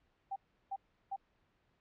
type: tone bursts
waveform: sine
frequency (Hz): 784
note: G5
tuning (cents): 0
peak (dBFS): -36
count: 3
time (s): 0.31-1.163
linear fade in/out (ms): 10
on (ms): 51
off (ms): 350
effects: pink hiss -75 dBFS RMS until 1.8 s + low-pass 3000 Hz 12 dB/octave